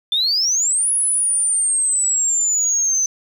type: exponential two-way sweep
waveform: sine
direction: up then down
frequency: 3501 to 10440 to 6100 Hz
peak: -14 dBFS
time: 0.12-3.06 s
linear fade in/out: 2 ms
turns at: 0.92 s
effects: tanh soft clip ceiling -11 dBFS + 8-bit